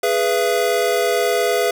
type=chord; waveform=square; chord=E major; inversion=first; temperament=equal with one note detuned; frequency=415.3 / 493.9 / 675.8 Hz; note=G#4 / B4 / E5; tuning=0 / 0 / +43 cents; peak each=-21 dBFS; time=0.03-1.71 s; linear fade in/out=5 ms; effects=none